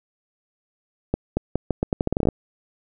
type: accelerating click train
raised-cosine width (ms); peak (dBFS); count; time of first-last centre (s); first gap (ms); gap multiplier
2; -7; 15; 1.14-2.287; 230; 0.81
effects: none